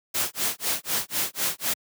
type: noise with tremolo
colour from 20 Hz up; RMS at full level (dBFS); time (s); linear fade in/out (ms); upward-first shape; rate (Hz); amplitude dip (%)
white; -24; 0.14-1.74; 10; sine; 4; 100
effects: high-pass 100 Hz 12 dB/octave